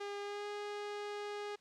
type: tone with pitch glide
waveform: sawtooth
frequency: 405.6 to 412.7 Hz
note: G#4 to G#4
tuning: -41 to -11 cents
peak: -36 dBFS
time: 0-1.56 s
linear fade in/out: 10 ms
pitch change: +30 cents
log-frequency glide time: 0.21-0.47 s
effects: white hiss -69 dBFS RMS until 1.6 s + low-pass 5000 Hz 12 dB/octave